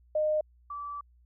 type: tone pair in turn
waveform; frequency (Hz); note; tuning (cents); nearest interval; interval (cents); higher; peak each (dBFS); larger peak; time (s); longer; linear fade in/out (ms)
sine; 613 / 1157.2; D#5 / D6; -26 / -26; major seventh; 1100; second; -24 / -35; first; 0.15-0.41 / 0.7-1.01; second; 5
effects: added 60 Hz sine -58 dBFS peak until 1.25 s